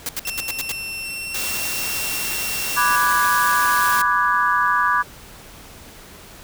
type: noise bursts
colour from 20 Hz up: white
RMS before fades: -25 dBFS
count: 7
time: 0.06-0.72 s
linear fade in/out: 2 ms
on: 30 ms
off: 75 ms
type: tone with pitch glide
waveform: sawtooth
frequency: 2700 to 2730 Hz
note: E7 to F7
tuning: +41 to -40 cents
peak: -24 dBFS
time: 0.25-2.96 s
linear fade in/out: 2 ms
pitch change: +19 cents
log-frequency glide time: 1.01-1.61 s
type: noise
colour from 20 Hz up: white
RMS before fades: -26 dBFS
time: 1.34-4.02 s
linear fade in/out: 5 ms
type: chord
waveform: sine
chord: G# half-diminished seventh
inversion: first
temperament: equal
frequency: 987.8 / 1174.7 / 1480 / 1661.2 Hz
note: B5 / D6 / F#6 / G#6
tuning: 0 / 0 / 0 / 0 cents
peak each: -21 / -19 / -24 / -21 dBFS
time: 2.76-5.03 s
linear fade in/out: 20 ms
effects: pink hiss -42 dBFS RMS until 6.43 s